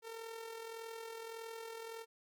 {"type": "tone with amplitude modulation", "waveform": "sawtooth", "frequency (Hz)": 453.9, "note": "A#4", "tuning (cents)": -46, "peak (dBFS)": -39, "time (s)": [0.02, 2.06], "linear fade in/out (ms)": 50, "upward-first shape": "sine", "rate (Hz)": 41.7, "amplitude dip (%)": 50, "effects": []}